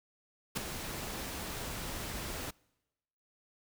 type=noise with ADSR envelope; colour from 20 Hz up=pink; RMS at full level=-30 dBFS; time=0.55-2.51 s; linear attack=22 ms; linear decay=5 ms; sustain=-10 dB; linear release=9 ms; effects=noise-tail reverb RT60 1.0 s tail -26 dB re dry